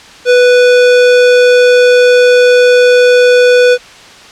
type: tone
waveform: square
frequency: 493.9 Hz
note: B4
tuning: in tune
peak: -4 dBFS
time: 0.25-3.78 s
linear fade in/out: 50 ms
effects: white hiss -34 dBFS RMS until 4.31 s + low-pass 5000 Hz 12 dB/octave